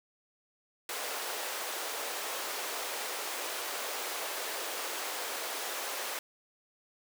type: high-pass noise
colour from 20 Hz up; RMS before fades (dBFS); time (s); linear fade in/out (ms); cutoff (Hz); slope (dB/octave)
pink; -37; 0.89-6.19; 2; 430; 24
effects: none